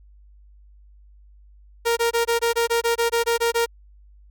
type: tone bursts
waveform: sawtooth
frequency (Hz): 466.3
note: A#4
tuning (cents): +1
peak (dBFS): -14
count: 13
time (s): 1.85-3.662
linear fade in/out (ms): 20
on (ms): 120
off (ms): 21
effects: added 50 Hz sine -47 dBFS peak until 4.3 s